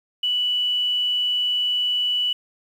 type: tone with quantisation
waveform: sine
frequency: 2960 Hz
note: F#7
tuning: in tune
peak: -19 dBFS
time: 0.23-2.33 s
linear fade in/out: 5 ms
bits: 8
effects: none